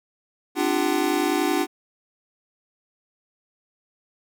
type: tone cluster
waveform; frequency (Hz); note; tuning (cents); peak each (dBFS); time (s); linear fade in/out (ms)
square; 264.5 / 296.7 / 347.5 / 398.1 / 756; C4 / D4 / F4 / G4 / F#5; +19 / +18 / -9 / +27 / +37; -33 / -25 / -26 / -29 / -29; 0.55-1.67; 50
effects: none